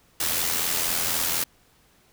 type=noise with amplitude modulation; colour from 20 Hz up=white; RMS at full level=-23 dBFS; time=0.2-1.44 s; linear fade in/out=5 ms; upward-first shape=sine; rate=84.1 Hz; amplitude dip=50%; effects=pink hiss -60 dBFS RMS until 2.12 s